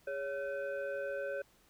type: tone with frequency modulation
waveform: sine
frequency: 558 Hz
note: C#5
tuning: 11 cents sharp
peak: -35 dBFS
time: 0.07-1.42 s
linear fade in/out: 5 ms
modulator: 969 Hz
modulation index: 0.84
effects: pink hiss -67 dBFS RMS until 1.69 s